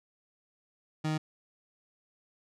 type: tone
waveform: 30% pulse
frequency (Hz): 155.3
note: D#3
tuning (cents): -3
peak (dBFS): -26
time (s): 1.04-1.18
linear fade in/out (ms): 10
effects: low-pass 7000 Hz 12 dB/octave